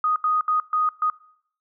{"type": "tone bursts at uneven times", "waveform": "sine", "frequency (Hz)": 1244.5, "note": "D#6", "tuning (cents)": 0, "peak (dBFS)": -18, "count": 5, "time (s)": [[0.04, 0.16], [0.24, 0.41], [0.48, 0.6], [0.73, 0.89], [1.02, 1.1]], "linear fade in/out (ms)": 2, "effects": ["noise-tail reverb RT60 0.7 s tail -23 dB re dry"]}